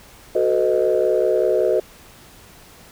sine chord, B dominant seventh, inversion second, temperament equal with one note detuned, 370 / 440 / 505.4 / 622.3 Hz, F#4 / A4 / B4 / D#5, 0 / 0 / +40 / 0 cents, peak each -20 dBFS, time 0.35-1.8 s, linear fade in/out 5 ms, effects tanh soft clip ceiling -7 dBFS + pink hiss -46 dBFS RMS until 2.91 s

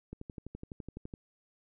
click train, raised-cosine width 3 ms, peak -29 dBFS, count 13, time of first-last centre 0.13-1.138 s, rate 11.9 Hz, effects none

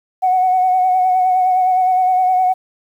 sine tone with vibrato, 740 Hz, F#5, in tune, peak -10 dBFS, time 0.22-2.54 s, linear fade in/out 20 ms, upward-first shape sine, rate 9.7 Hz, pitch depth 29 cents each way, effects tanh soft clip ceiling -6 dBFS + 8-bit

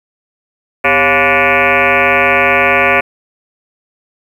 sine tone with frequency modulation, 1457 Hz, F#6, 27 cents flat, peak -7 dBFS, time 0.84-3.01 s, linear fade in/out 10 ms, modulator 151 Hz, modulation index 7.1, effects 7-bit

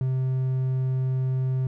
triangle tone, 130.2 Hz, C3, 8 cents flat, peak -20 dBFS, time 0.01-1.67 s, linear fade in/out 2 ms, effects none

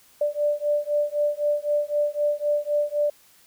sine beating tone pair, 587 / 590.9 Hz, D5 / D5, -1 / +10 cents, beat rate 3.9 Hz, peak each -24 dBFS, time 0.21-3.1 s, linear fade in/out 5 ms, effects white hiss -56 dBFS RMS until 3.46 s

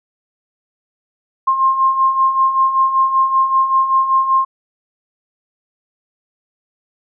sine beating tone pair, 1058 / 1063.2 Hz, C6 / C6, +19 / +27 cents, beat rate 5.2 Hz, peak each -19 / -12 dBFS, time 1.47-4.45 s, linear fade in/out 10 ms, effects none

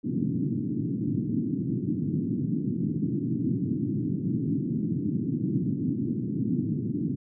white band-pass noise, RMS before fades -28 dBFS, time 0.03-7.16 s, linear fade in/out 20 ms, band 110 to 310 Hz, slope 48 dB/octave, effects none

